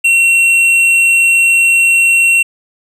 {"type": "tone with tanh clipping", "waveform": "triangle", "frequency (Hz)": 2727, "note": "F7", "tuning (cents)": -42, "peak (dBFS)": -8, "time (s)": [0.04, 2.43], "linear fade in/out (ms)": 10, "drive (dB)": 13, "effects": ["resampled to 32000 Hz"]}